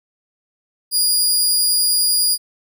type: tone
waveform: 20% pulse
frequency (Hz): 4862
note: D#8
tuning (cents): -41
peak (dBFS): -8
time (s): 0.91-2.38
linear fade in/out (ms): 50
effects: none